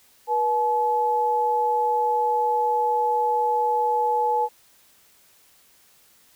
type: tone pair together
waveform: sine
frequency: 482.6 / 857.9 Hz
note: B4 / A5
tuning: -40 / -44 cents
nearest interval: minor seventh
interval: 996 cents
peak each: -25 / -20 dBFS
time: 0.27-4.49 s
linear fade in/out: 50 ms
effects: white hiss -57 dBFS RMS until 6.35 s